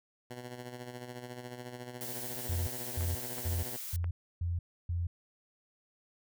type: tone with tremolo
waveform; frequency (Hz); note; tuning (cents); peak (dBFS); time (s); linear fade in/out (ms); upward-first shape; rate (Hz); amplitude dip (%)
10% pulse; 123.47; B2; 0; -32; 0.3-3.77; 10; sine; 14; 55
type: noise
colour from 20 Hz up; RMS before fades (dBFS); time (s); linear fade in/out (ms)
blue; -41; 2.01-3.96; 0
type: tone bursts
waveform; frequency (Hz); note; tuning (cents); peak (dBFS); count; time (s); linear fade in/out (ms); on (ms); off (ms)
sine; 86.2; F2; -22; -30; 6; 2.49-5.07; 5; 180; 300
type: clicks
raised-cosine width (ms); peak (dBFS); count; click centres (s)
0.5; -29; 3; 3.009 / 3.382 / 4.043
effects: none